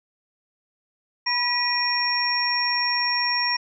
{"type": "tone cluster", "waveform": "sine", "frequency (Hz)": [977, 1936, 2446, 5540], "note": ["B5", "B6", "D#7", "F8"], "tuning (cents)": [-19, -35, -30, -15], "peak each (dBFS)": [-27, -27, -30, -23], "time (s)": [1.26, 3.57], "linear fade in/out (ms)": 10, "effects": []}